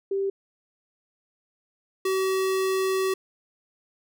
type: tone pair in turn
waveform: sine / square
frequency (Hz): 392 / 380.4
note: G4 / F#4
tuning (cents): 0 / +48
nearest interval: minor second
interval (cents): 52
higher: first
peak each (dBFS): -23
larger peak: neither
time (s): 0.11-0.3 / 2.05-3.14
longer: second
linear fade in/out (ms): 5
effects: none